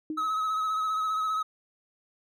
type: tone with exponential decay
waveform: sine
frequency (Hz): 311.1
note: D#4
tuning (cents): 0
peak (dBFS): -27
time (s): 0.1-0.33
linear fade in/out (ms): 2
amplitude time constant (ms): 49
type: tone with vibrato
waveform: triangle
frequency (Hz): 1281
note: E6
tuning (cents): -50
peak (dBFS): -24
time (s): 0.17-1.43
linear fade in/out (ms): 10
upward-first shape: triangle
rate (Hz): 15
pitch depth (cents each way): 35
effects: none